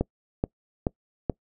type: click train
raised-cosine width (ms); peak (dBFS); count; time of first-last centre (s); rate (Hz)
2; -10; 4; 0.01-1.298; 2.33
effects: noise-tail reverb RT60 0.1 s tail -25 dB re dry